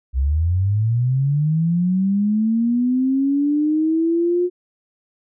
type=linear sweep; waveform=sine; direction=up; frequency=61.74 to 360.2 Hz; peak=-15 dBFS; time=0.13-4.5 s; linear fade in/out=50 ms; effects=none